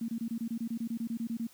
sine tone bursts, 230 Hz, A#3, 23 cents flat, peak -31 dBFS, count 15, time 0.01-1.47 s, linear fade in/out 5 ms, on 74 ms, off 25 ms, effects white hiss -59 dBFS RMS until 1.53 s

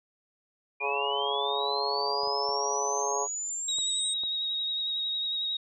sine linear sweep, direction up, 2396 to 8310 Hz, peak -31 dBFS, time 0.8-4.14 s, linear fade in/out 10 ms
harmonic tone, 140.5 Hz, C#3, 24 cents sharp, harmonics 3 / 4 / 5 / 6 / 7 / 8, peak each -33 / -37 / -36 / -35 / -33 / -38 dBFS, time 0.8-3.28 s, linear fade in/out 50 ms
clicks, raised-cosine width 1 ms, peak -33 dBFS, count 5, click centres 2.234 / 2.274 / 2.491 / 3.786 / 4.236 s
sine tone with vibrato, 3783 Hz, A#7, 25 cents sharp, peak -28 dBFS, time 3.68-5.57 s, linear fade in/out 5 ms, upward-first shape triangle, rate 11 Hz, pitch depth 27 cents each way
effects none

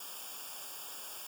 white noise with comb filter, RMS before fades -45 dBFS, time 0-1.27 s, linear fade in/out 5 ms, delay 0.49 ms, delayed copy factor -1, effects none

